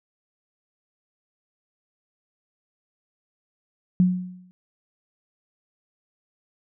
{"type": "tone with exponential decay", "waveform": "sine", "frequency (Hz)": 181.9, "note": "F#3", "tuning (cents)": -29, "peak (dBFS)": -12, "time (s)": [4, 4.51], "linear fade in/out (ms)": 0, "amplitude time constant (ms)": 110, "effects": []}